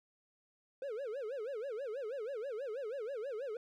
triangle tone with vibrato, 488.9 Hz, B4, 18 cents flat, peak -36 dBFS, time 0.82-3.57 s, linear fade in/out 2 ms, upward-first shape sine, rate 6.2 Hz, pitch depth 270 cents each way, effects none

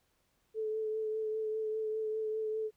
sine tone with vibrato, 435.3 Hz, A4, 19 cents flat, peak -32 dBFS, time 0.54-2.71 s, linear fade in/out 50 ms, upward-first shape triangle, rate 5 Hz, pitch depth 23 cents each way, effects pink hiss -75 dBFS RMS until 2.76 s

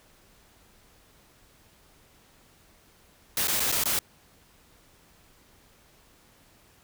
white noise with dropouts, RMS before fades -26 dBFS, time 3.37-3.99 s, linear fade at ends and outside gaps 2 ms, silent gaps 3.473-3.481 / 3.597-3.602 / 3.717-3.723 / 3.838-3.856 s, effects pink hiss -59 dBFS RMS until 6.83 s

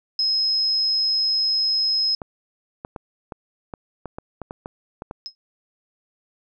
sine tone, 5130 Hz, E8, 48 cents flat, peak -18 dBFS, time 0.19-2.15 s, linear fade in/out 2 ms
clicks, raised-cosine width 1 ms, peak -18 dBFS, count 12, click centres 2.218 / 2.849 / 2.962 / 3.322 / 3.738 / 4.057 / 4.185 / 4.417 / 4.509 / 4.659 / 5.021 / 5.111 s
sine tone with exponential decay, 5140 Hz, E8, 45 cents flat, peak -26 dBFS, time 5.26-5.35 s, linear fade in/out 0 ms, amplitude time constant 18 ms
effects none

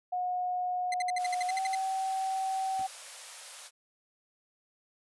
sine tone with pitch glide, 725 to 765 Hz, F#5 to G5, -35 to -42 cents, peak -29 dBFS, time 0.12-2.87 s, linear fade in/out 10 ms, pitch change +93 cents, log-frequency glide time 1.47-1.55 s
sawtooth tone bursts, 2058 Hz, C7, 29 cents flat, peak -29 dBFS, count 11, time 0.92-1.75 s, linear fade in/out 2 ms, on 20 ms, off 61 ms
white high-pass noise, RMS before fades -45 dBFS, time 1.17-3.71 s, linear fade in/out 50 ms, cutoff 480 Hz, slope 96 dB/octave
pink noise with exponential decay, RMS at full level -42 dBFS, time 2.79-2.88 s, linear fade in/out 5 ms, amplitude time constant 18 ms
effects resampled to 24000 Hz

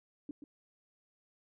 sine tone with echo, 289.7 Hz, D4, 24 cents flat, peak -38 dBFS, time 0.29-0.31 s, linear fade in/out 2 ms, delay 130 ms, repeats 1, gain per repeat -8 dB, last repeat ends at 0.44 s, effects none

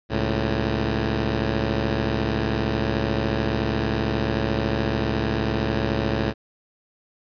10% pulse tone pair together, 69.15 / 110.5 Hz, C#2 / A2, -4 / +8 cents, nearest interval minor sixth, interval 812 cents, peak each -16 dBFS, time 0.09-6.34 s, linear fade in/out 50 ms, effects resampled to 11025 Hz

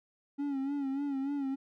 triangle tone with vibrato, 277.2 Hz, C#4, in tune, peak -29 dBFS, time 0.38-1.56 s, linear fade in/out 20 ms, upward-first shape sine, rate 3.4 Hz, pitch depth 66 cents each way, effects none

